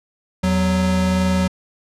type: tone pair together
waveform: square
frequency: 82.54 / 185.4 Hz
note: E2 / F#3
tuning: +3 / +4 cents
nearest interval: octave + major second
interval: 1401 cents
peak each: -23 / -17 dBFS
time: 0.43-1.48 s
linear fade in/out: 10 ms
effects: low-pass 9000 Hz 12 dB/octave